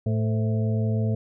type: harmonic tone with a mistuned harmonic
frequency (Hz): 110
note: A2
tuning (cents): 0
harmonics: 1 / 2 / 4 / 5 / 6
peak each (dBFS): -22 / -28 / -34 / -37 / -38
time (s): 0.06-1.15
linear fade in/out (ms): 5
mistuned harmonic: 5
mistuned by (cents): -78
effects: none